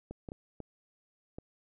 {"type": "clicks", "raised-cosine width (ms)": 2, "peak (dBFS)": -28, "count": 5, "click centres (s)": [0.11, 0.288, 0.319, 0.603, 1.385], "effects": []}